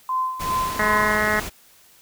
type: tone with tremolo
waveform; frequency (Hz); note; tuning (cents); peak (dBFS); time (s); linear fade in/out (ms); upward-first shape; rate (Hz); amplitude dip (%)
sine; 1032; C6; -24; -19; 0.09-1.17; 2; sine; 2.6; 70
type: noise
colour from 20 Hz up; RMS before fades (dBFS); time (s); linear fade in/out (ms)
pink; -31; 0.39-1.5; 20
type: harmonic tone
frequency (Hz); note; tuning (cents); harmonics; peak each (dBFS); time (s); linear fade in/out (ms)
212.4; G#3; +39; 1 / 2 / 3 / 4 / 5 / 6 / 7 / 8 / 9 / 10; -29 / -29 / -27 / -31 / -29 / -28 / -28 / -26 / -24 / -30; 0.79-1.4; 5
effects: white hiss -53 dBFS RMS until 2.01 s